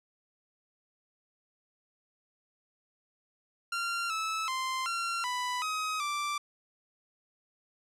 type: tone with pitch steps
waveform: sawtooth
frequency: 1382 / 1305 / 1043 / 1371 / 992 / 1264 / 1173 Hz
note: F6 / E6 / C6 / F6 / B5 / D#6 / D6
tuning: -19 / -18 / -6 / -32 / +7 / +27 / -2 cents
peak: -27 dBFS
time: 3.72-6.38 s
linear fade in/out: 5 ms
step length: 380 ms
effects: low-pass 9000 Hz 12 dB/octave